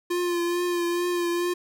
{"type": "tone with vibrato", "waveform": "square", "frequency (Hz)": 349.2, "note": "F4", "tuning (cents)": 0, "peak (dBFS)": -24, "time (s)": [0.1, 1.54], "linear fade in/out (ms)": 10, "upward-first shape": "triangle", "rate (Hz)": 2.3, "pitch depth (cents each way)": 31, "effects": []}